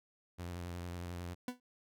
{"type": "tone with vibrato", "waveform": "sawtooth", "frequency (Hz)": 87.6, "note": "F2", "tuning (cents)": 6, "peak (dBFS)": -37, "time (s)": [0.38, 1.35], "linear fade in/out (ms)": 20, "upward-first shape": "square", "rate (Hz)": 11, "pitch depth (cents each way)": 26}
{"type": "tone with exponential decay", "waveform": "40% pulse", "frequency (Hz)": 248.4, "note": "B3", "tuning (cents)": 10, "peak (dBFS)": -33, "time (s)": [1.48, 1.6], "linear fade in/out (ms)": 2, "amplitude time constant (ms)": 24}
{"effects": []}